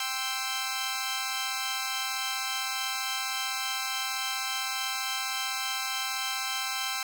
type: chord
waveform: 10% pulse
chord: C major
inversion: second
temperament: equal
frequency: 784 / 1046.5 / 1318.5 Hz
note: G5 / C6 / E6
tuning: 0 / 0 / 0 cents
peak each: -26 dBFS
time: 0-7.03 s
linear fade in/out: 2 ms
effects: none